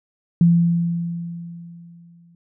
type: tone with exponential decay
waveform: sine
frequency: 170.3 Hz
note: F3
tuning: 43 cents flat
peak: -9 dBFS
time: 0.41-2.35 s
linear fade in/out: 2 ms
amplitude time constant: 420 ms
effects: none